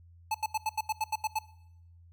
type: tone bursts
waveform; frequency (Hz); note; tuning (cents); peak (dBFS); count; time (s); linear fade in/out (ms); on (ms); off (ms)
square; 868; A5; -24; -28; 10; 0.31-1.389; 5; 35; 81
effects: noise-tail reverb RT60 0.8 s tail -19 dB re dry + added 85 Hz sine -53 dBFS peak until 2.12 s